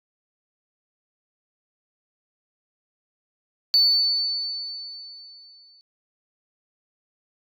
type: tone with exponential decay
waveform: sine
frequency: 4496 Hz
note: C#8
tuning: 24 cents sharp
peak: -12 dBFS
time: 3.74-5.81 s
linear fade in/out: 0 ms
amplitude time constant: 450 ms
effects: tanh soft clip ceiling -10 dBFS